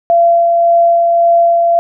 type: tone with tremolo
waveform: sine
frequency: 682 Hz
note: F5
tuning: 41 cents flat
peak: -5 dBFS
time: 0.1-1.79 s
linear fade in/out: 0 ms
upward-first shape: sine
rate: 1.8 Hz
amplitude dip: 25%
effects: none